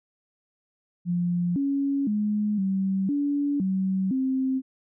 sine tone with pitch steps, 175.3 / 278.2 / 209.7 / 192.3 / 286.4 / 190 / 262.8 Hz, F3 / C#4 / G#3 / G3 / D4 / F#3 / C4, +7 / +6 / +17 / -33 / -43 / +46 / +8 cents, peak -22 dBFS, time 1.05-4.62 s, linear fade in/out 50 ms, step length 510 ms, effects none

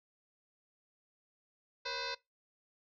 sine tone with frequency modulation, 1568 Hz, G6, in tune, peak -36 dBFS, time 1.85-2.15 s, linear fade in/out 10 ms, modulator 510 Hz, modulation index 6.5, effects noise-tail reverb RT60 0.2 s tail -22 dB re dry

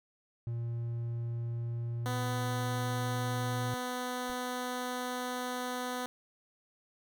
triangle tone with pitch glide, 117.4 to 118.83 Hz, A#2 to A#2, +13 to +34 cents, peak -31 dBFS, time 0.47-3.74 s, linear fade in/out 0 ms, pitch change +21 cents, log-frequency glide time 1.5-3.26 s
10% pulse tone, 249.7 Hz, B3, 19 cents sharp, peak -26 dBFS, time 2.06-6.06 s, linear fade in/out 0 ms
brown noise with exponential decay, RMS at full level -41 dBFS, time 4.29-4.37 s, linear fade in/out 2 ms, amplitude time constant 16 ms
effects none

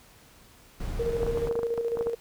brown noise, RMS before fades -33 dBFS, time 0.8-1.49 s, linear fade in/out 5 ms
sine tone with tremolo, 466.2 Hz, A#4, in tune, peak -24 dBFS, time 0.99-2.15 s, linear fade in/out 10 ms, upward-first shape square, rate 14 Hz, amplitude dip 50%
clicks, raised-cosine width 1 ms, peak -20 dBFS, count 12, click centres 1.231 / 1.266 / 1.374 / 1.472 / 1.512 / 1.555 / 1.591 / 1.632 / 1.779 / 1.972 / 2.01 / 2.07 s
effects pink hiss -55 dBFS RMS until 2.2 s

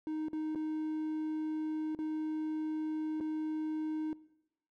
triangle tone with dropouts, 311.1 Hz, D#4, in tune, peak -32 dBFS, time 0.07-4.13 s, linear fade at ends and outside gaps 1 ms, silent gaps 0.284-0.331 / 0.549-0.557 / 1.949-1.989 / 3.202-3.208 s, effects noise-tail reverb RT60 0.9 s tail -20 dB re dry

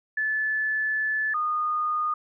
sine tone pair in turn, 1736 / 1227.5 Hz, A6 / D#6, -24 / -24 cents, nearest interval tritone, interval 600 cents, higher first, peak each -23 dBFS, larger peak neither, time 0.17-1.34 / 1.34-2.14 s, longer first, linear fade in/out 5 ms, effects none

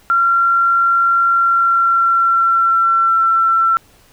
sine tone with pitch glide, 1372 to 1346.1 Hz, F6 to E6, -31 to +36 cents, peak -10 dBFS, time 0.1-3.77 s, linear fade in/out 0 ms, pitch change -33 cents, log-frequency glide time 1.29-3.26 s, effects pink hiss -50 dBFS RMS until 4.12 s

